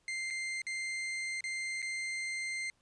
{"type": "tone with dropouts", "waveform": "40% pulse", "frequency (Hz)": 2093, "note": "C7", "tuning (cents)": 0, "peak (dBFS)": -34, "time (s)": [0.08, 2.7], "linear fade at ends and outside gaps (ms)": 1, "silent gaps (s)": [[0.303, 0.307], [0.618, 0.667], [1.407, 1.44], [1.819, 1.826]], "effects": ["pink hiss -73 dBFS RMS until 2.81 s", "resampled to 22050 Hz"]}